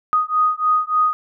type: beating tone pair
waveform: sine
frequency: 1243 / 1246.4 Hz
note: D#6 / D#6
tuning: -2 / +3 cents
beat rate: 3.4 Hz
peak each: -18 dBFS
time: 0.13-1.13 s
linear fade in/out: 0 ms
effects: none